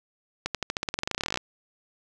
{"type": "accelerating click train", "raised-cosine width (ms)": 0.2, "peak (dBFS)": -10, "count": 23, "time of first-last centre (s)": [0.46, 1.374], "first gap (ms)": 87, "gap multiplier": 0.92, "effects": []}